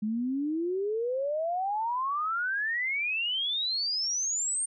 sine exponential sweep, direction up, 207.7 to 8860 Hz, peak -27 dBFS, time 0.02-4.66 s, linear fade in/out 10 ms, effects none

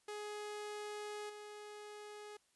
sawtooth tone with level steps, 418.4 Hz, G#4, 13 cents sharp, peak -39 / -45 dBFS, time 0.08-2.37 s, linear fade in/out 5 ms, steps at 1.29 s, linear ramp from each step 10 ms, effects white hiss -75 dBFS RMS until 2.55 s + resampled to 24000 Hz

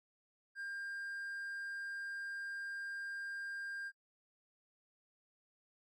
triangle tone, 1600 Hz, G6, 35 cents sharp, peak -39 dBFS, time 0.55-3.92 s, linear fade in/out 50 ms, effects noise-tail reverb RT60 0.1 s tail -20 dB re dry + MP3 96 kbps

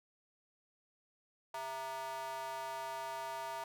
square tone with high-pass filter, 132.9 Hz, C3, 27 cents sharp, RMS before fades -42 dBFS, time 1.54-3.64 s, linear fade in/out 2 ms, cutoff 820 Hz, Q 6.9, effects none

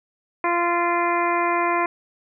harmonic tone with a mistuned harmonic, 345.3 Hz, F4, 20 cents flat, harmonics 1 / 2 / 3 / 4 / 5 / 6 / 7, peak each -25 / -25 / -22 / -31 / -31 / -29 / -32 dBFS, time 0.44-1.86 s, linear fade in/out 2 ms, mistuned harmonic 5, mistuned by +17 cents, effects none

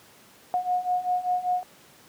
sine beating tone pair, 721 / 726.1 Hz, F#5 / F#5, -45 / -33 cents, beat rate 5.1 Hz, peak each -28 / -25 dBFS, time 0.54-1.63 s, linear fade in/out 0 ms, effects pink hiss -53 dBFS RMS until 2.08 s + high-pass 150 Hz 12 dB/octave

